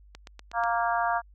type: click train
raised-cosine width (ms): 0.2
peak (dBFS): -25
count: 5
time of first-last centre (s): 0.15-0.637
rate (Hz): 8.21
type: harmonic tone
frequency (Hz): 233.1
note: A#3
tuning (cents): 0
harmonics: 3 / 4 / 5 / 6 / 7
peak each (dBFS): -27 / -29 / -31 / -33 / -34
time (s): 0.53-1.22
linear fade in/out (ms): 50
effects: added 50 Hz sine -51 dBFS peak until 1.34 s